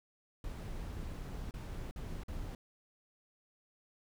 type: noise with dropouts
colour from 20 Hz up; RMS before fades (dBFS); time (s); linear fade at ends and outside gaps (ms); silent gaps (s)
brown; -42; 0.44-2.55; 2; 1.51-1.539 / 1.911-1.96 / 2.235-2.282
effects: none